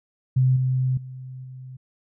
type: tone with level steps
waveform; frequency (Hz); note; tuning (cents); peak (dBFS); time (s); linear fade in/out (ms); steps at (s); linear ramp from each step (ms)
sine; 129.2; C3; -21; -15 / -19 / -34 / -36; 0.36-1.77; 10; 0.56 / 0.97 / 1.44; 5
effects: none